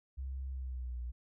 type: tone with pitch glide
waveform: sine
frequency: 66.2 to 60.36 Hz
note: C2 to B1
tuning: +21 to -39 cents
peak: -37 dBFS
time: 0.17-1.12 s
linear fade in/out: 20 ms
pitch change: -160 cents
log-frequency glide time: 0.49-1 s
effects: none